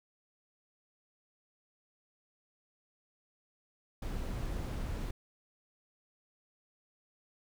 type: noise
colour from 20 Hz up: brown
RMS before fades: -37 dBFS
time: 4.02-5.11 s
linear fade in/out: 5 ms
effects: none